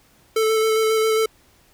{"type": "tone with vibrato", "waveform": "square", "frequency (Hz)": 440, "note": "A4", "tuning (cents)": 0, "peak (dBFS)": -17, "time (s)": [0.36, 1.26], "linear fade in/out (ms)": 5, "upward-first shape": "square", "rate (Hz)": 7.4, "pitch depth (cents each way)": 12, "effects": ["pink hiss -56 dBFS RMS until 1.73 s"]}